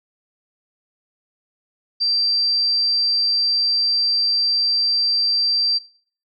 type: tone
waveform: sine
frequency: 4699 Hz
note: D8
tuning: in tune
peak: -16 dBFS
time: 2-5.79 s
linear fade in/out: 20 ms
effects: noise-tail reverb RT60 0.5 s tail -20 dB re dry